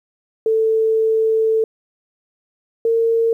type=tone pair in turn; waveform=sine; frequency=443.2 / 456.7 Hz; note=A4 / A#4; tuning=+13 / -36 cents; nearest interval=minor second; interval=51 cents; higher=second; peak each=-13 dBFS; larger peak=neither; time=0.46-1.64 / 2.85-3.33 s; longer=first; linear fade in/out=2 ms; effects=9-bit